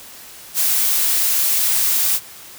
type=noise; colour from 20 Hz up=blue; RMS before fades=-17 dBFS; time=0.54-2.2 s; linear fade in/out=50 ms; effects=white hiss -39 dBFS RMS until 2.58 s